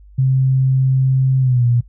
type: tone with pitch glide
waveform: sine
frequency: 131.9 to 120.26 Hz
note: C3 to B2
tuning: +14 to -46 cents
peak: -11 dBFS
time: 0.18-1.81 s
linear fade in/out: 10 ms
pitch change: -160 cents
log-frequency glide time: 1.4-1.65 s
effects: noise-tail reverb RT60 0.1 s tail -22 dB re dry + added 50 Hz sine -40 dBFS peak until 1.88 s